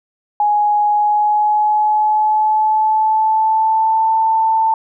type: tone with pitch glide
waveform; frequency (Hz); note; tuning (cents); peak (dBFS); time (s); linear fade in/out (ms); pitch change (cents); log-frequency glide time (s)
sine; 834 to 888.7; G#5 to A5; +7 to +17; -11; 0.4-4.74; 2; +110; 0.9-4.12
effects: none